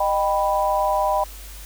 sine chord, Eb augmented, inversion none, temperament equal with one note detuned, 615.1 / 784 / 987.8 Hz, Eb5 / G5 / B5, -20 / 0 / 0 cents, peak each -22 dBFS, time 0-1.24 s, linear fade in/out 5 ms, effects added 50 Hz sine -37 dBFS peak until 1.65 s + white hiss -42 dBFS RMS until 1.65 s

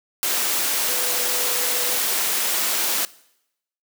sine tone in noise, 493.9 Hz, B4, in tune, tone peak -33 dBFS, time 0.88-1.98 s, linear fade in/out 0 ms, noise white, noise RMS -22 dBFS, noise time 0.23-3.05 s, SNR -14 dB, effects noise-tail reverb RT60 0.8 s tail -21 dB re dry + high-pass 300 Hz 12 dB/octave

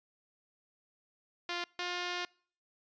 5% pulse tone pair in turn, 349.2 / 354.9 Hz, F4 / F4, 0 / +28 cents, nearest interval unison, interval 28 cents, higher second, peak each -23 dBFS, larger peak neither, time 1.49-1.64 / 1.79-2.25 s, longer second, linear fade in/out 2 ms, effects noise-tail reverb RT60 0.5 s tail -26 dB re dry + resampled to 16000 Hz

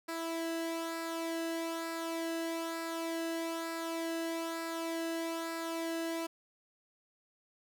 sawtooth tone with flanger, 330 Hz, E4, 2 cents sharp, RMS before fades -37 dBFS, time 0.08-6.27 s, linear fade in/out 10 ms, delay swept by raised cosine 0.31 to 0.89 ms, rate 1.1 Hz, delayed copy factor -0.5, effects none

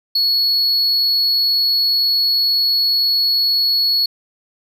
triangle tone, 4371 Hz, C#8, 25 cents flat, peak -12 dBFS, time 0.15-4.06 s, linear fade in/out 5 ms, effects none

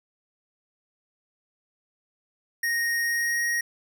square tone with pitch glide, 1864.7 to 1879.8 Hz, A#6 to A#6, 0 to +14 cents, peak -24 dBFS, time 2.63-3.61 s, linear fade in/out 5 ms, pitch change +14 cents, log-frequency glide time 3.03-3.43 s, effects none

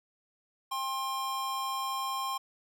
square tone pair together, 797 / 1061.8 Hz, G5 / C6, +28 / +25 cents, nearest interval perfect fourth, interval 497 cents, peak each -39 / -33 dBFS, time 0.71-2.38 s, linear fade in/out 10 ms, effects none

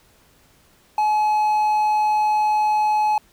triangle tone with quantisation, 850 Hz, G#5, 40 cents sharp, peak -14 dBFS, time 0.98-3.18 s, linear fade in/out 2 ms, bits 7, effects pink hiss -56 dBFS RMS until 3.32 s

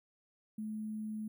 sine tone with sample-and-hold, 215.2 Hz, A3, 38 cents flat, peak -37 dBFS, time 0.58-1.28 s, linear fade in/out 5 ms, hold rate 11025 Hz, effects none

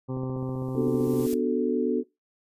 harmonic tone, 129.8 Hz, C3, 13 cents flat, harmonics 1 / 2 / 3 / 4 / 6 / 7 / 8 / 9, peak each -31 / -33 / -37 / -40 / -48 / -48 / -50 / -50 dBFS, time 0.08-1.27 s, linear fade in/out 20 ms
click train, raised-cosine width 2 ms, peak -27 dBFS, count 19, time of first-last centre 0.17-1.331 s, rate 15.5 Hz
blue noise with exponential growth, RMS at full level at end -37 dBFS, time 0.37-1.34 s, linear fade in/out 2 ms, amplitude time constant 210 ms
sine chord, B minor seventh, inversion none, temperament equal, 246.9 / 293.7 / 370 / 440 Hz, B3 / D4 / F#4 / A4, 0 / 0 / 0 / 0 cents, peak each -27 / -29 / -28 / -27 dBFS, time 0.74-2.04 s, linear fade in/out 50 ms
effects noise-tail reverb RT60 0.2 s tail -20 dB re dry + resampled to 32000 Hz

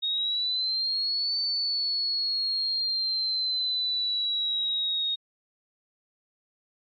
sine exponential two-way sweep, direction up then down, 3729 to 4529 to 3729 Hz, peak -23 dBFS, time 0.02-5.16 s, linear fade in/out 20 ms, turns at 1.38 s, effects tanh soft clip ceiling -22 dBFS + MP3 32 kbps

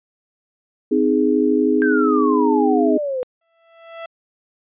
sine chord, Ab major, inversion first, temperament equal with one note detuned, 258.5 / 311.1 / 415.3 Hz, C4 / Eb4 / Ab4, -21 / 0 / 0 cents, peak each -18 dBFS, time 0.91-2.98 s, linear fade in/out 10 ms
sine exponential sweep, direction down, 1600 to 493.9 Hz, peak -20 dBFS, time 1.82-3.23 s, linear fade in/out 0 ms
sawtooth tone with exponential growth, 664 Hz, E5, 12 cents sharp, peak -24 dBFS, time 3.41-4.06 s, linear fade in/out 5 ms, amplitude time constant 140 ms
effects resampled to 8000 Hz

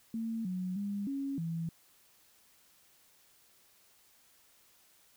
sine tone with pitch steps, 226.2 / 183.6 / 201.9 / 275.6 / 165.3 Hz, A3 / F#3 / G#3 / C#4 / E3, +48 / -13 / -49 / -10 / +5 cents, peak -33 dBFS, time 0.14-1.69 s, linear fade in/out 2 ms, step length 310 ms, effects white hiss -65 dBFS RMS until 5.16 s

